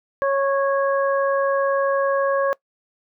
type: harmonic tone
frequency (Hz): 551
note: C#5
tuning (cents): -11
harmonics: 1 / 2 / 3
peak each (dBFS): -18 / -24 / -28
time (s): 0.22-2.53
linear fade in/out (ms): 0
effects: noise-tail reverb RT60 0.1 s tail -22 dB re dry